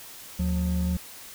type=tone pair together; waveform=triangle; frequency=75.4 / 179.33 Hz; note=D2 / F3; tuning=+46 / +46 cents; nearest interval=octave + minor third; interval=1500 cents; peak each=-24 dBFS; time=0.39-0.97 s; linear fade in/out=5 ms; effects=white hiss -44 dBFS RMS until 1.34 s